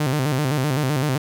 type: tone with vibrato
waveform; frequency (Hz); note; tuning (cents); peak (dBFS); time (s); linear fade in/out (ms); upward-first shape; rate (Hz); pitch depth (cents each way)
sawtooth; 140; C#3; +18; -15; 0-1.18; 5; square; 7.8; 130
effects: none